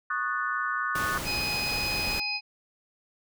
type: chord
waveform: sine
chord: D# half-diminished seventh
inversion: third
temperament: equal with one note detuned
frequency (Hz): 1108.7 / 1232.3 / 1480 / 1760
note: C#6 / D#6 / F#6 / A6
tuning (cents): 0 / -17 / 0 / 0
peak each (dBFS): -33 / -32 / -30 / -35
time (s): 0.1-1.18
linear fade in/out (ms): 5
type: noise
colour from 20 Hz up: pink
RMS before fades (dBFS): -34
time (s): 0.95-2.2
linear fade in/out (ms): 5
type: harmonic tone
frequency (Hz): 834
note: G#5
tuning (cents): +7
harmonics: 1 / 3 / 5 / 6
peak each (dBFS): -40 / -30 / -40 / -32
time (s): 1.24-2.41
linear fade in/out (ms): 50
effects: none